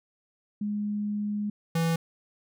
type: tone pair in turn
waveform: sine / square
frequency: 207.7 / 165.22 Hz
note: G#3 / E3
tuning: 0 / +4 cents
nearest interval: major third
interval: 396 cents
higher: first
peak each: -27 / -24 dBFS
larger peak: second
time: 0.61-1.5 / 1.75-1.96 s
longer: first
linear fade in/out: 5 ms
effects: none